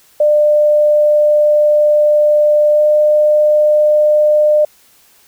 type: tone with pitch glide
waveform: sine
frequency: 598 to 602.5 Hz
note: D5 to D5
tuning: +31 to +44 cents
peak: -7 dBFS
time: 0.2-4.65 s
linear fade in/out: 5 ms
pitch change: +13 cents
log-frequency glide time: 2.73-2.82 s
effects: white hiss -49 dBFS RMS until 5.27 s